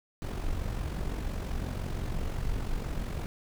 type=noise with amplitude modulation; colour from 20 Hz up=brown; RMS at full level=-30 dBFS; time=0.22-3.26 s; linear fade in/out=0 ms; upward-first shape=sine; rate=45.8 Hz; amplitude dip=55%; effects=none